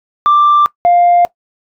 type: tone pair in turn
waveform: sine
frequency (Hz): 1179 / 701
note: D6 / F5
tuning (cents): +6 / +6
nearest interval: major sixth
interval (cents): 900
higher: first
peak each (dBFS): -4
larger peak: neither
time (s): 0.26-0.66 / 0.85-1.25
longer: neither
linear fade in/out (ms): 0
effects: noise-tail reverb RT60 0.1 s tail -20 dB re dry + tanh soft clip ceiling -3 dBFS